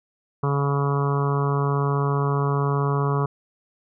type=harmonic tone; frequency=141.1 Hz; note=C#3; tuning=31 cents sharp; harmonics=1 / 2 / 3 / 4 / 5 / 6 / 7 / 8 / 9 / 10; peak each=-21 / -34 / -27 / -39 / -35 / -38 / -31 / -30 / -34 / -42 dBFS; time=0.43-3.26 s; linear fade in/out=5 ms; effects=none